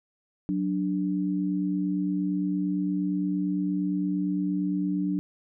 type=tone pair together; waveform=sine; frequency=185 / 293.7 Hz; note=F#3 / D4; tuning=0 / 0 cents; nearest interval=minor sixth; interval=800 cents; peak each=-27 dBFS; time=0.49-5.19 s; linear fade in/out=0 ms; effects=none